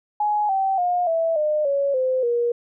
sine tone with pitch steps, 838 / 772.9 / 712.9 / 657.5 / 606.4 / 559.3 / 515.8 / 475.8 Hz, G#5 / G5 / F5 / E5 / D#5 / C#5 / C5 / A#4, +15 / -25 / +35 / -5 / -45 / +15 / -25 / +35 cents, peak -18 dBFS, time 0.2-2.52 s, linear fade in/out 5 ms, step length 290 ms, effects none

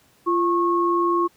sine tone pair together, 345.1 / 1092.5 Hz, F4 / C#6, -21 / -26 cents, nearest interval octave + minor sixth, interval 1995 cents, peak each -20 dBFS, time 0.26-1.28 s, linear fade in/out 20 ms, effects pink hiss -58 dBFS RMS until 1.36 s + high-pass 80 Hz 12 dB/octave

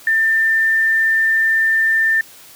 sine tone, 1791 Hz, A6, 30 cents sharp, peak -12 dBFS, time 0.07-2.21 s, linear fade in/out 2 ms, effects white hiss -42 dBFS RMS until 2.55 s + high-pass 60 Hz 12 dB/octave

